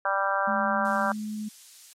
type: harmonic tone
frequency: 196 Hz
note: G3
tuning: in tune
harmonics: 3 / 4 / 5 / 6 / 7 / 8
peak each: -30 / -30 / -30 / -30 / -30 / -30 dBFS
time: 0.05-1.12 s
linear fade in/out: 2 ms
type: tone with pitch glide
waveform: sine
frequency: 211.6 to 212.9 Hz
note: G#3 to G#3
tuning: +33 to +43 cents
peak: -30 dBFS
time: 0.47-1.49 s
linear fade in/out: 10 ms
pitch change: +10 cents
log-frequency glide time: 0.65-1.3 s
type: noise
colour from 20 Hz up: violet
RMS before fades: -39 dBFS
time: 0.85-1.93 s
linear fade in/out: 0 ms
effects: low-pass 7000 Hz 12 dB/octave + MP3 64 kbps